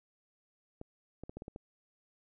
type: clicks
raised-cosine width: 2 ms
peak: -30 dBFS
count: 7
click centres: 0.814 / 1.236 / 1.295 / 1.37 / 1.421 / 1.481 / 1.561 s
effects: none